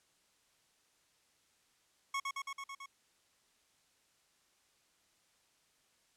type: tone with echo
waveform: 25% pulse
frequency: 1100 Hz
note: C#6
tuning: 14 cents flat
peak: -30 dBFS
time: 2.14-2.2 s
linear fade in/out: 5 ms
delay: 110 ms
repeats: 6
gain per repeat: -2 dB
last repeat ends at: 2.86 s
effects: white hiss -72 dBFS RMS until 6.16 s + low-pass 9000 Hz 12 dB/octave